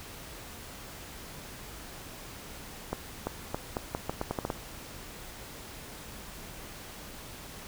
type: accelerating click train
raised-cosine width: 1 ms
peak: -16 dBFS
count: 11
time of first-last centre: 2.93-4.502 s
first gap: 340 ms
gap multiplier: 0.81
effects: pink hiss -45 dBFS RMS until 7.67 s